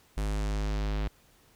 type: tone with low-pass filter sweep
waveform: square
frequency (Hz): 51.6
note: G#1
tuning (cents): -10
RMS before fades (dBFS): -30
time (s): 0.17-1.08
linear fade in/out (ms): 5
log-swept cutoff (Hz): 11000 to 3600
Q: 1.2
effects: pink hiss -62 dBFS RMS until 1.55 s